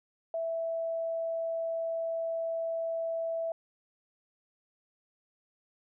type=tone; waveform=sine; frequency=659.3 Hz; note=E5; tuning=in tune; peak=-30 dBFS; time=0.34-3.52 s; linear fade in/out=2 ms; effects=none